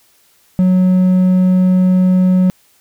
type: tone with hard clipping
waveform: sine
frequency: 184.1 Hz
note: F#3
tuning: 8 cents flat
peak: -9 dBFS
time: 0.59-2.5 s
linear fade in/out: 0 ms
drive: 3 dB
effects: white hiss -53 dBFS RMS until 2.8 s